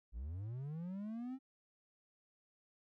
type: linear sweep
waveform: triangle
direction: up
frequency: 49.49 to 268.9 Hz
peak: -39 dBFS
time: 0.12-1.39 s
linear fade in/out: 50 ms
effects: none